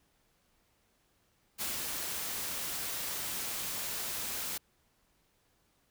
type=noise with ADSR envelope; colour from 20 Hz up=white; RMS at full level=-35 dBFS; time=1.58-4.58 s; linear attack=34 ms; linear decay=190 ms; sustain=-2 dB; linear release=7 ms; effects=pink hiss -72 dBFS RMS until 5.9 s